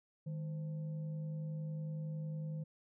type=tone with frequency modulation; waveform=sine; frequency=155.56 Hz; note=D#3; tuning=in tune; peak=-38 dBFS; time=0.26-2.64 s; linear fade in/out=10 ms; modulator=362 Hz; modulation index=0.31; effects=none